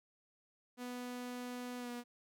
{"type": "tone with pitch glide", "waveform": "sawtooth", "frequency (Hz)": [246.9, 241.8], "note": ["B3", "B3"], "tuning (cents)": [0, -36], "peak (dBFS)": -38, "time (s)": [0.77, 2.04], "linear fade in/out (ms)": 50, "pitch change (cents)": -36, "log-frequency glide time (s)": [1.78, 1.9], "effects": []}